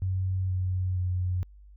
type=tone with pitch steps; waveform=sine; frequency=93.7 / 92.25 / 90.82 Hz; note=F#2 / F#2 / F#2; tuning=+22 / -5 / -32 cents; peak=-25 dBFS; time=0.02-1.43 s; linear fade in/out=0 ms; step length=470 ms; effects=added 50 Hz sine -48 dBFS peak until 1.76 s